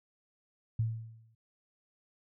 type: tone with exponential decay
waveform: sine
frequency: 112.4 Hz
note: A2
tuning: 37 cents sharp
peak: -25 dBFS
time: 0.79-1.35 s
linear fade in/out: 5 ms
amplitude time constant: 120 ms
effects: none